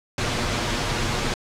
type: noise with comb filter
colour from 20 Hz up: pink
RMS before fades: -24 dBFS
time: 0.18-1.34 s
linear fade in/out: 2 ms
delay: 8.4 ms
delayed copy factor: +0.5
effects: low-pass 6000 Hz 12 dB/octave